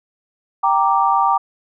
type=chord; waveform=sine; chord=G minor; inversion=none; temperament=equal; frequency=784 / 932.3 / 1174.7 Hz; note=G5 / Bb5 / D6; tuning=0 / 0 / 0 cents; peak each=-17 dBFS; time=0.63-1.38 s; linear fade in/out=10 ms; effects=none